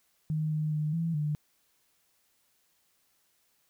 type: tone with pitch steps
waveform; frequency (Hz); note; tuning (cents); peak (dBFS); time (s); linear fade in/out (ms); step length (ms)
sine; 155.1 / 153.8 / 152.1 / 165.6 / 150; D#3 / D#3 / D#3 / E3 / D3; -5 / -20 / -39 / +8 / +37; -27; 0.3-1.35; 0; 210
effects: white hiss -71 dBFS RMS until 3.69 s